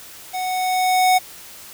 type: tone with level ramp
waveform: square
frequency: 740 Hz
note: F#5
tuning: in tune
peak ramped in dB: -24 to -12 dBFS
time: 0.33-1.19 s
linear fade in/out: 20 ms
effects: white hiss -40 dBFS RMS until 1.73 s